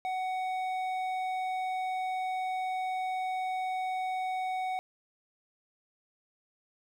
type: tone with hard clipping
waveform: sine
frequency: 746 Hz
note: F#5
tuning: 14 cents sharp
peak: -32 dBFS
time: 0.05-4.79 s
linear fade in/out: 0 ms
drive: 8 dB
effects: none